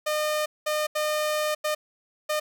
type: tone bursts at uneven times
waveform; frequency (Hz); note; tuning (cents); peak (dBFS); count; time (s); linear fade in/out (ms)
sawtooth; 608; D#5; -40; -20; 5; 0.06-0.46 / 0.66-0.87 / 0.95-1.55 / 1.64-1.75 / 2.29-2.4; 10
effects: none